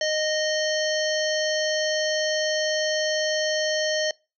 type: harmonic tone with a mistuned harmonic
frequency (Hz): 618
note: D#5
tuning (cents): -12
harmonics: 1 / 3 / 5 / 7 / 9 / 10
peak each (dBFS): -24 / -29 / -31 / -32 / -34 / -34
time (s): 0.01-4.11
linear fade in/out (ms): 2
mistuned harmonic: 9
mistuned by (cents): -20
effects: noise-tail reverb RT60 0.3 s tail -26 dB re dry